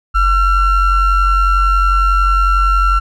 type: ring-modulated tone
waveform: triangle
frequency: 698.5 Hz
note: F5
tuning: in tune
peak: -4 dBFS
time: 0.14-3 s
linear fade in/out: 20 ms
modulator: 653 Hz
effects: none